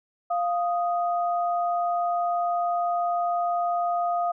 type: tone pair together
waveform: sine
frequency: 698.5 / 1244.5 Hz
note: F5 / D#6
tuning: 0 / 0 cents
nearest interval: minor seventh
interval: 1000 cents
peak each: -23 / -30 dBFS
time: 0.3-4.32 s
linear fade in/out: 10 ms
effects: none